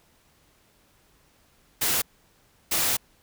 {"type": "noise bursts at uneven times", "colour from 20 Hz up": "white", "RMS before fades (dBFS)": -24, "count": 2, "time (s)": [[1.81, 2.02], [2.71, 2.97]], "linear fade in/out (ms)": 10, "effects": ["pink hiss -62 dBFS RMS until 3.22 s"]}